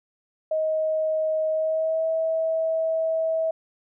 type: tone with pitch glide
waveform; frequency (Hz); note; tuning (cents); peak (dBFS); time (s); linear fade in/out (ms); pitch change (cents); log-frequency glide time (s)
sine; 629 to 646.3; D#5 to E5; +19 to -34; -21; 0.51-3.51; 5; +47; 1.51-2.06
effects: none